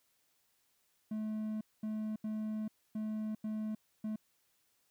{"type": "tone bursts at uneven times", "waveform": "triangle", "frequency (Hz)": 215.8, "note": "A3", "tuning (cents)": -33, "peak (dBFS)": -33, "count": 6, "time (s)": [[1.11, 1.61], [1.83, 2.16], [2.24, 2.68], [2.95, 3.35], [3.44, 3.75], [4.04, 4.16]], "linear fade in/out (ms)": 5, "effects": ["white hiss -75 dBFS RMS until 4.9 s"]}